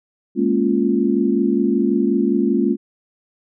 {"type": "chord", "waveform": "sine", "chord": "Bb minor seventh", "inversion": "third", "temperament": "equal", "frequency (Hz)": [207.7, 233.1, 277.2, 349.2], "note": ["Ab3", "Bb3", "Db4", "F4"], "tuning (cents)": [0, 0, 0, 0], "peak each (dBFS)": -20, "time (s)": [0.35, 2.77], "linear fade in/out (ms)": 50, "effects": []}